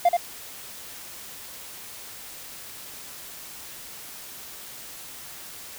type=tone with echo; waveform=triangle; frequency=698.5 Hz; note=F5; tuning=in tune; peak=-12 dBFS; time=0.05-0.09 s; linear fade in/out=5 ms; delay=79 ms; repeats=1; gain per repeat=-4 dB; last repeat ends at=0.169 s; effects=white hiss -41 dBFS RMS until 5.78 s